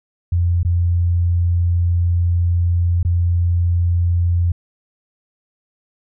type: tone with dropouts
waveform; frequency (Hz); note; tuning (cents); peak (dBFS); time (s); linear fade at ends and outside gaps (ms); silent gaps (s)
sine; 86.8; F2; -10; -13; 0.32-4.52; 5; 0.631-0.649 / 3.03-3.049
effects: none